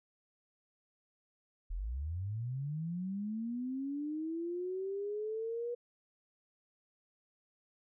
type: linear sweep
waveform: sine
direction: up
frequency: 37 to 484.3 Hz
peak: -35 dBFS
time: 1.7-5.75 s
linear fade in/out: 10 ms
effects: none